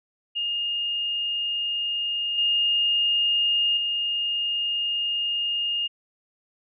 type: tone with level steps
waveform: sine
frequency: 2835 Hz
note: F7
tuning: 25 cents sharp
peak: -24 / -19 / -23 dBFS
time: 0.35-5.88 s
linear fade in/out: 20 ms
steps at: 2.38 / 3.77 s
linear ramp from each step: 2 ms
effects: none